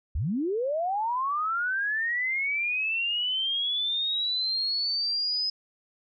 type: linear sweep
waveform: sine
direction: up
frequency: 51.91 to 5080 Hz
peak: -25 dBFS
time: 0.15-5.5 s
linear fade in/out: 5 ms
effects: none